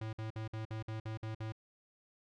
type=tone bursts; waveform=square; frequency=110.1 Hz; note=A2; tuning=2 cents sharp; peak=-39 dBFS; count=9; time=0.01-1.522 s; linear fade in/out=5 ms; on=120 ms; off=54 ms; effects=low-pass 4000 Hz 12 dB/octave